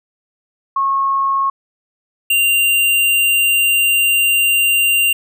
sine / square tone pair in turn, 1091 / 2780 Hz, C#6 / F7, -28 / -9 cents, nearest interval octave + major third, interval 1619 cents, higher second, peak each -13 / -12 dBFS, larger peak second, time 0.76-1.5 / 2.3-5.13 s, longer second, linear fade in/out 5 ms, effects none

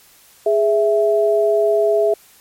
sine tone pair together, 415.3 / 659.2 Hz, G#4 / E5, 0 / 0 cents, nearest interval minor sixth, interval 800 cents, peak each -15 / -15 dBFS, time 0.46-2.14 s, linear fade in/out 5 ms, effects white hiss -49 dBFS RMS until 2.4 s + MP3 64 kbps

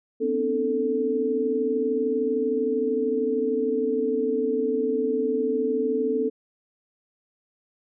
sine tone cluster, 246.2 / 266 / 299.2 / 442.6 Hz, B3 / C4 / D4 / A4, -5 / +29 / +32 / +10 cents, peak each -30 / -29 / -32 / -23 dBFS, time 0.2-6.3 s, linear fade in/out 20 ms, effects none

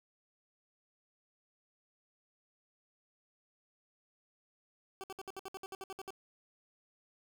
20% pulse tone bursts, 384.2 Hz, G4, 35 cents flat, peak -37 dBFS, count 13, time 5.01-6.105 s, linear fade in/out 0 ms, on 27 ms, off 62 ms, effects none

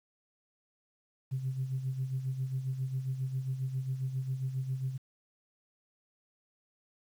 sine tone with tremolo, 131.5 Hz, C3, 9 cents sharp, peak -28 dBFS, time 1.31-4.98 s, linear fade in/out 20 ms, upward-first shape sine, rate 7.4 Hz, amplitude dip 65%, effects tanh soft clip ceiling -25 dBFS + 10-bit

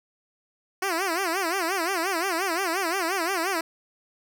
10% pulse tone with vibrato, 358.1 Hz, F4, 43 cents sharp, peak -16 dBFS, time 0.82-3.61 s, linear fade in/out 5 ms, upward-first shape sine, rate 5.7 Hz, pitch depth 180 cents each way, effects none

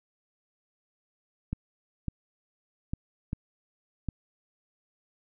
clicks, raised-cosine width 5 ms, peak -18 dBFS, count 5, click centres 1.53 / 2.083 / 2.935 / 3.331 / 4.087 s, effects none

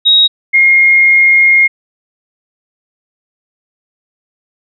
sine tone pair in turn, 3791 / 2138 Hz, A#7 / C7, +28 / +37 cents, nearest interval minor seventh, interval 991 cents, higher first, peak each -4 dBFS, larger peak neither, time 0.05-0.28 / 0.53-1.68 s, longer second, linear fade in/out 20 ms, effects none

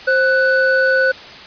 triangle tone pair together, 526.4 / 1489 Hz, C5 / F#6, +10 / +11 cents, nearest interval octave + tritone, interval 1801 cents, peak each -13 / -12 dBFS, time 0.07-1.12 s, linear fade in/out 10 ms, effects white hiss -35 dBFS RMS until 1.46 s + resampled to 11025 Hz

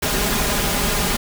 pink noise with comb filter, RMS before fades -20 dBFS, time 0.02-1.17 s, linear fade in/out 10 ms, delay 4.9 ms, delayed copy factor +0.55, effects none

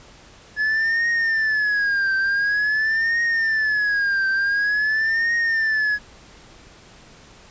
triangle tone with vibrato, 1707 Hz, G#6, 47 cents sharp, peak -16 dBFS, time 0.56-5.99 s, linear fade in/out 50 ms, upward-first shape triangle, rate 0.47 Hz, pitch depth 160 cents each way, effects pink hiss -47 dBFS RMS until 7.5 s + resampled to 16000 Hz

